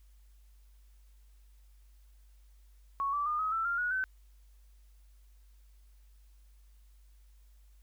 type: tone with pitch steps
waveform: sine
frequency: 1108.7 / 1160.5 / 1214.6 / 1271.4 / 1330.7 / 1392.8 / 1457.9 / 1525.9 Hz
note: C#6 / D6 / D#6 / D#6 / E6 / F6 / F#6 / G6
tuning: 0 / -21 / -42 / +37 / +16 / -5 / -26 / -47 cents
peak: -29 dBFS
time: 3-4.04 s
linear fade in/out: 0 ms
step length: 130 ms
effects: added 50 Hz sine -56 dBFS peak until 7.82 s + white hiss -73 dBFS RMS until 7.82 s